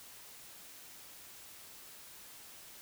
silence, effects white hiss -53 dBFS RMS until 2.81 s

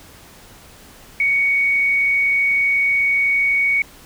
sine tone with frequency modulation, 2234 Hz, C#7, 13 cents sharp, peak -14 dBFS, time 1.2-3.82 s, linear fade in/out 2 ms, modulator 91.9 Hz, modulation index 0.33, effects pink hiss -44 dBFS RMS until 4.05 s

